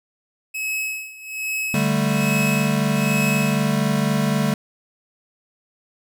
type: tone with tremolo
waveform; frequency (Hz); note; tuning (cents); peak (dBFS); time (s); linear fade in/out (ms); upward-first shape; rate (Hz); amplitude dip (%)
45% pulse; 2572; E7; -43; -22; 0.54-3.72; 10; sine; 1.2; 85
type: chord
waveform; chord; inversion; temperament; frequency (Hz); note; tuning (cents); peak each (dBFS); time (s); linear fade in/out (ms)
square; D suspended fourth; none; equal; 146.83 / 196 / 220; D3 / G3 / A3; 0 / 0 / 0; -23; 1.74-4.54; 2
effects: none